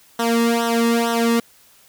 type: tone with flanger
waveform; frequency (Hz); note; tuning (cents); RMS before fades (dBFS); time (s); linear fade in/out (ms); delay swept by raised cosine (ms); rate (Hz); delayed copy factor
sawtooth; 232.4; A#3; -5; -18; 0.19-1.4; 5; 0.42 to 1.34; 2.2; -0.95
effects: white hiss -52 dBFS RMS until 1.88 s